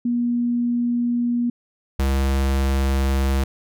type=tone pair in turn; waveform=sine / square; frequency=239.9 / 67.48 Hz; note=A#3 / C#2; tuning=+50 / -46 cents; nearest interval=octave + minor seventh; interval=2196 cents; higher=first; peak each=-18 / -18 dBFS; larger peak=neither; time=0.05-1.5 / 1.99-3.44 s; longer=neither; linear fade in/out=5 ms; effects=none